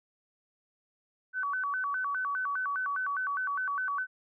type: tone with vibrato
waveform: sine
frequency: 1310 Hz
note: E6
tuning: 11 cents flat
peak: -29 dBFS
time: 1.33-4.07 s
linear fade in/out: 50 ms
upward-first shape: square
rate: 4.9 Hz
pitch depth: 250 cents each way
effects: none